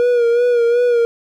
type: tone with vibrato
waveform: triangle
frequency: 478.2 Hz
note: A#4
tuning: 44 cents sharp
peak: -9 dBFS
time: 0-1.05 s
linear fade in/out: 0 ms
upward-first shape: sine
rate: 2.7 Hz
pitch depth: 44 cents each way
effects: none